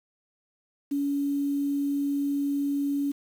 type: tone with quantisation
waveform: sine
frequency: 282.9 Hz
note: C#4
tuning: 35 cents sharp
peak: -24 dBFS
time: 0.91-3.12 s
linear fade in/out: 10 ms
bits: 8
effects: none